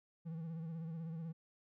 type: tone with vibrato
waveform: triangle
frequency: 163.4 Hz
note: E3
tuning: 15 cents flat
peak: -39 dBFS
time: 0.25-1.33 s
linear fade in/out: 20 ms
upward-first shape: sine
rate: 16 Hz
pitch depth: 58 cents each way
effects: none